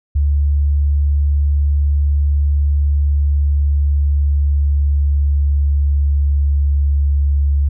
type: tone with pitch glide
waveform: sine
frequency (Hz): 72 to 70.89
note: D2 to C#2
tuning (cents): -34 to +39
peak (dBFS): -11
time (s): 0.15-7.69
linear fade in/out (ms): 10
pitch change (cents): -27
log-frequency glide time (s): 2.81-7.42
effects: none